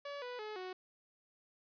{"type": "tone with pitch steps", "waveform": "sawtooth", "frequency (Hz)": [570, 493.4, 427, 369.6], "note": ["C#5", "B4", "G#4", "F#4"], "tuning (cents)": [48, -2, 48, -2], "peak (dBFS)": -38, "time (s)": [0.05, 0.73], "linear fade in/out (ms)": 5, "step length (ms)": 170, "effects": ["resampled to 11025 Hz", "12-bit"]}